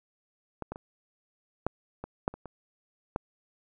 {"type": "clicks", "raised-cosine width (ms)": 1, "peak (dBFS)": [-21, -22, -27, -13, -23, -12, -28, -27, -15], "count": 9, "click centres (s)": [0.623, 0.72, 0.759, 1.666, 2.04, 2.279, 2.34, 2.457, 3.161], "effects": []}